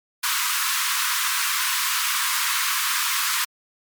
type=high-pass noise; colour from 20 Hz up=pink; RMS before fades=-23 dBFS; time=0.23-3.45 s; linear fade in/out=10 ms; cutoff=980 Hz; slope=96 dB/octave; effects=MP3 96 kbps